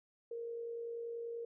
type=tone with amplitude modulation; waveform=sine; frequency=466.2 Hz; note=A#4; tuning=in tune; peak=-38 dBFS; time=0.31-1.45 s; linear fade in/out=5 ms; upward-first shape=sine; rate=50.3 Hz; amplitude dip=35%; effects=none